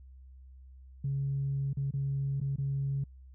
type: tone with dropouts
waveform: sine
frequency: 138.1 Hz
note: C#3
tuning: 6 cents flat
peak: -28 dBFS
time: 1.04-3.04 s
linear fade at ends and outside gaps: 5 ms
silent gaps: 1.732-1.77 / 1.909-1.937 / 2.402-2.413 / 2.56-2.583 s
effects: tanh soft clip ceiling -24 dBFS + added 65 Hz sine -49 dBFS peak until 3.34 s